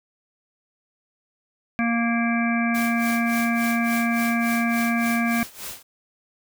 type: harmonic tone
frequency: 233.1 Hz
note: A#3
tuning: in tune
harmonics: 1 / 3 / 5 / 7 / 9 / 10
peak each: -21 / -29 / -32 / -29 / -35 / -29 dBFS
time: 1.79-5.43 s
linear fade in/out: 0 ms
type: noise with tremolo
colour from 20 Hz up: white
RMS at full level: -33 dBFS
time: 2.74-5.83 s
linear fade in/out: 10 ms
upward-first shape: sine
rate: 3.5 Hz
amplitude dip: 85%
effects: none